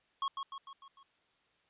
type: tone with echo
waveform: square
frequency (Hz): 1094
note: C#6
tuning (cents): -23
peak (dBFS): -32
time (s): 0.22-0.28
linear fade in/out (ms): 2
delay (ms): 150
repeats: 5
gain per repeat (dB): -5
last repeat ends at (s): 1.03
effects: white hiss -72 dBFS RMS until 1.69 s + resampled to 8000 Hz